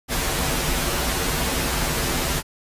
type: noise with comb filter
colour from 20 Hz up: pink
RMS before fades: -23 dBFS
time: 0.08-2.43 s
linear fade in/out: 50 ms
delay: 9.8 ms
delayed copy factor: -0.8
effects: resampled to 32000 Hz